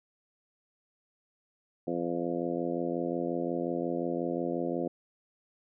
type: harmonic tone with a mistuned harmonic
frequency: 85.6 Hz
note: F2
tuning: 34 cents flat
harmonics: 2 / 3 / 4 / 5 / 6 / 7 / 8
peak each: -39 / -35 / -34 / -39 / -36 / -40 / -41 dBFS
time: 1.87-4.88 s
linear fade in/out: 5 ms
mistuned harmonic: 8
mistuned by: +32 cents
effects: none